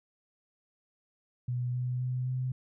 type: tone with pitch steps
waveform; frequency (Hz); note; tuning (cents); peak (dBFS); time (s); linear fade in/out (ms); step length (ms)
sine; 123.47 / 124.98 / 126.5 / 128.05; B2 / B2 / B2 / C3; 0 / +21 / +42 / -37; -29; 1.48-2.52; 5; 260
effects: none